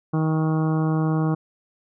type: harmonic tone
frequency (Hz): 157.8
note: D#3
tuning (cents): +25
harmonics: 1 / 2 / 3 / 4 / 5 / 6 / 7 / 8 / 9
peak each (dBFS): -20 / -25 / -32 / -37 / -34 / -42 / -35 / -40 / -42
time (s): 0.13-1.35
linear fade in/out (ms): 10
effects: none